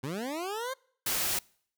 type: linear sweep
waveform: 20% pulse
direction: up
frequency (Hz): 121.6 to 540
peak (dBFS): -28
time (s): 0.03-0.74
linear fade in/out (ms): 10
type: noise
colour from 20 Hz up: white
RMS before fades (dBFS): -30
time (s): 1.06-1.39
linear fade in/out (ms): 5
effects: noise-tail reverb RT60 0.6 s tail -26 dB re dry